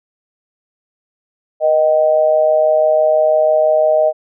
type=tone with amplitude modulation; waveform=sine; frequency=622.3 Hz; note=D#5; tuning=in tune; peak=-6 dBFS; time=1.6-4.13 s; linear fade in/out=50 ms; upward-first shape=sine; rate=146 Hz; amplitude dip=70%; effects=none